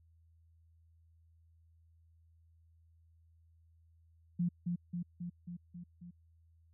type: tone with echo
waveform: sine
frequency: 174.5 Hz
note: F3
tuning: 1 cent flat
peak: -29 dBFS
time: 4.39-4.49 s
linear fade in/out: 10 ms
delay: 270 ms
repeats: 6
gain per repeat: -3 dB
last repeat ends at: 6.11 s
effects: added 82 Hz sine -63 dBFS peak until 6.73 s